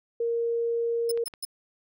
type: tone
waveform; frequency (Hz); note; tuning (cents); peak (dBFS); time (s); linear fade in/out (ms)
sine; 466.2; A#4; 0; -24; 0.2-1.24; 5
type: tone bursts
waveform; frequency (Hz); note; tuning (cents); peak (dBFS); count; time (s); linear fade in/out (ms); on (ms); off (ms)
5% pulse; 5210; E8; -21; -25; 3; 1.09-1.451; 5; 27; 140
type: clicks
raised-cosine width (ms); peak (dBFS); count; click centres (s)
0.3; -28; 3; 1.175 / 1.277 / 1.338
effects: none